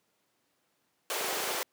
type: high-pass noise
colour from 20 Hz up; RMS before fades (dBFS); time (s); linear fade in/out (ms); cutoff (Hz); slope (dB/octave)
pink; -33; 1.1-1.63; 0; 350; 48
type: clicks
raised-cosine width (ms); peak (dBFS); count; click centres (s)
1; -26; 10; 1.21 / 1.244 / 1.283 / 1.328 / 1.372 / 1.402 / 1.436 / 1.476 / 1.507 / 1.546
effects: pink hiss -74 dBFS RMS until 1.72 s + high-pass 200 Hz 12 dB/octave